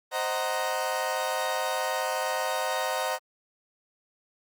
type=chord; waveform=30% pulse; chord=C half-diminished seventh; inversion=none; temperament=equal with one note detuned; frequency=523.3 / 622.3 / 746 / 932.3 Hz; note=C5 / Eb5 / Gb5 / Bb5; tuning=0 / 0 / +14 / 0 cents; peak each=-30 dBFS; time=0.11-3.19 s; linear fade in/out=50 ms; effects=Opus 48 kbps